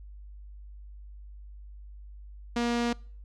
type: tone with low-pass filter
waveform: sawtooth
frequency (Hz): 237.5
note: A#3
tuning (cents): +33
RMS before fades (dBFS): -28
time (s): 2.56-2.93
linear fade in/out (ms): 5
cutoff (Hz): 5600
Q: 0.93
effects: noise-tail reverb RT60 0.5 s tail -25 dB re dry + added 50 Hz sine -43 dBFS peak until 3.24 s